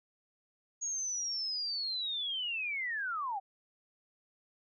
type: linear sweep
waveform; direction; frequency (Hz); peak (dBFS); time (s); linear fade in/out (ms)
sine; down; 6680 to 740; -33; 0.81-3.4; 20
effects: none